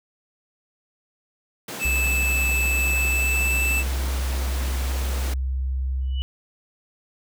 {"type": "high-pass noise", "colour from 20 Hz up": "pink", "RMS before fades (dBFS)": -34, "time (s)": [1.68, 5.34], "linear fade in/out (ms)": 5, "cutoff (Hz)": 130, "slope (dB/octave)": 24}
{"type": "tone with pitch glide", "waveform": "square", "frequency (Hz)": [2623, 2641], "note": ["E7", "E7"], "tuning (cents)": [-9, 3], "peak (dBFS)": -22, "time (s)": [1.79, 3.84], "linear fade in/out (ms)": 50, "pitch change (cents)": 12, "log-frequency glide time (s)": [2.99, 3.57]}
{"type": "tone", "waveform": "sine", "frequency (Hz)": 65.41, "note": "C2", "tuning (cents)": 0, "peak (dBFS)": -22, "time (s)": [1.85, 6.22], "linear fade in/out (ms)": 0}
{"type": "tone with exponential growth", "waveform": "sine", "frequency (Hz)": 2960, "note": "F#7", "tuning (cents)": 0, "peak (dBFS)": -30, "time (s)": [6.01, 6.22], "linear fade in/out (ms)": 0, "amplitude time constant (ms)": 44}
{"effects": []}